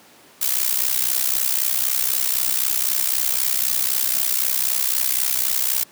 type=noise with amplitude modulation; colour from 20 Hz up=blue; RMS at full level=-17 dBFS; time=0.41-5.84 s; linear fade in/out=10 ms; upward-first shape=sine; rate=63.9 Hz; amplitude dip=85%; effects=pink hiss -49 dBFS RMS until 5.91 s + high-pass 200 Hz 12 dB/octave